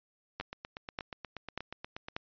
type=two click trains; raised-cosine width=0.3 ms; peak=-19 / -24 dBFS; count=4 / 15; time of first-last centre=0.4-2.165 / 0.41-2.085 s; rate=1.7 / 8.36 Hz; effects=resampled to 11025 Hz